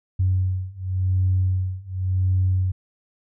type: beating tone pair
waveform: sine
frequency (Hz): 92.5 / 93.41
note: F#2 / F#2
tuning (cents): 0 / +17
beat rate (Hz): 0.91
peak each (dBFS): -22 / -21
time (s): 0.19-2.72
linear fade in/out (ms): 10
effects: tanh soft clip ceiling -11 dBFS